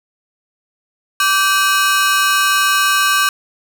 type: ring-modulated tone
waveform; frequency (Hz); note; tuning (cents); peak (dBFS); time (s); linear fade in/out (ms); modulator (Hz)
sawtooth; 1359; F6; -48; -5; 1.2-3.29; 2; 197
effects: none